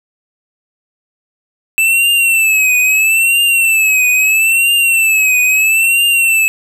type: tone with vibrato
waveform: square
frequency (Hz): 2637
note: E7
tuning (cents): 0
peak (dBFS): -9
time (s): 1.78-6.48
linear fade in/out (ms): 0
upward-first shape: triangle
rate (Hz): 0.76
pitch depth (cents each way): 110
effects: none